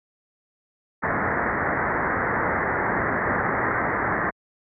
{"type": "low-pass noise", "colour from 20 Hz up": "white", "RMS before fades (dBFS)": -24, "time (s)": [1.02, 4.31], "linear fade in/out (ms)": 20, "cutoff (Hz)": 2000, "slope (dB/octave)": 96, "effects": ["high-pass 60 Hz 12 dB/octave"]}